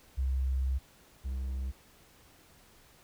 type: tone pair in turn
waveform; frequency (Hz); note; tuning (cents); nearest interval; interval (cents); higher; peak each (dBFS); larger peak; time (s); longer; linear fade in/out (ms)
sine / triangle; 65.7 / 65.36; C2 / C2; +8 / -1; unison; 9; first; -27 / -30; first; 0.17-0.79 / 1.24-1.72; first; 20
effects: pink hiss -60 dBFS RMS until 3.03 s